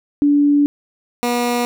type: tone pair in turn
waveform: sine / 15% pulse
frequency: 289 / 241.7 Hz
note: D4 / B3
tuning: -28 / -37 cents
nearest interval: minor third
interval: 309 cents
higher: first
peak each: -10 dBFS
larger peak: neither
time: 0.22-0.66 / 1.23-1.65 s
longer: first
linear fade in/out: 0 ms
effects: none